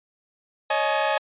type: chord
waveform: sawtooth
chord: C# suspended second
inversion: none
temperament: equal with one note detuned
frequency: 554.4 / 622.3 / 848.1 Hz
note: C#5 / D#5 / G#5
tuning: 0 / 0 / +36 cents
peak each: -23 / -21 / -20 dBFS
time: 0.7-1.18 s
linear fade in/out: 5 ms
effects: resampled to 8000 Hz